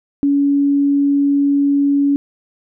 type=tone; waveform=sine; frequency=282.4 Hz; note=C#4; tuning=32 cents sharp; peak=-11 dBFS; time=0.23-2.16 s; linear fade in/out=0 ms; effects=none